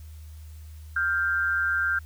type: tone pair together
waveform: sine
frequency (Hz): 1396.9 / 1576.8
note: F6 / G6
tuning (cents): 0 / +10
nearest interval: major second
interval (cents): 210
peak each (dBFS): -25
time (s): 0.96-1.99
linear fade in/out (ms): 5
effects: added 77 Hz sine -40 dBFS peak until 2.05 s + white hiss -58 dBFS RMS until 2.05 s